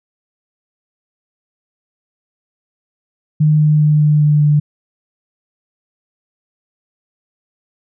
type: tone with pitch steps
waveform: sine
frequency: 152.6 / 151.72 / 150.85 / 149.98 / 149.11 / 148.26 Hz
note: D#3 / D#3 / D3 / D3 / D3 / D3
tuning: -33 / -43 / +47 / +37 / +27 / +17 cents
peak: -8 dBFS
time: 3.4-4.6 s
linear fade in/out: 10 ms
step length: 200 ms
effects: none